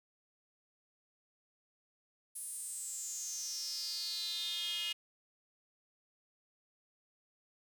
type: tone with high-pass filter sweep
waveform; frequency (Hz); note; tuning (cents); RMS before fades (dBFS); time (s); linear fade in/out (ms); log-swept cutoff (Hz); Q
square; 191.2; G3; -43; -40; 2.35-4.93; 10; 10000 to 2900; 7.6
effects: none